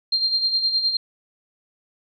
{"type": "tone with tremolo", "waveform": "sine", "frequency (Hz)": 4186, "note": "C8", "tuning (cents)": 0, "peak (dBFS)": -16, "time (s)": [0.12, 0.97], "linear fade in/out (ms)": 5, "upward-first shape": "sine", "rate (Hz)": 9.7, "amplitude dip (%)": 60, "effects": []}